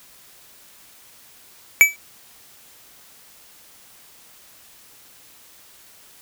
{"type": "tone with exponential decay", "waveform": "square", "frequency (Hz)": 2300, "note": "D7", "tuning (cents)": -37, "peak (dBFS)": -4, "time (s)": [1.81, 1.96], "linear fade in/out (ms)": 0, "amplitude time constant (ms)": 31, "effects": ["white hiss -49 dBFS RMS until 6.21 s"]}